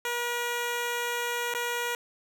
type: tone with dropouts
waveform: 10% pulse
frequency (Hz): 479.4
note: A#4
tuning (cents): +48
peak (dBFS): -20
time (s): 0.05-1.95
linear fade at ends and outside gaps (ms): 1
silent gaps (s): 1.539-1.548
effects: none